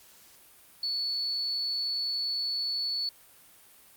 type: tone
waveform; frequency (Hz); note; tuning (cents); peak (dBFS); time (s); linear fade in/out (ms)
sine; 4435; C#8; 0; -28; 0.83-3.09; 2
effects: white hiss -56 dBFS RMS until 3.96 s + Opus 48 kbps